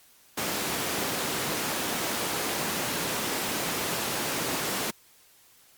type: high-pass noise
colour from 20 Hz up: pink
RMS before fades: -30 dBFS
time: 0.37-4.91 s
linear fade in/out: 10 ms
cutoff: 200 Hz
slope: 12 dB/octave
effects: white hiss -58 dBFS RMS until 5.77 s + Opus 48 kbps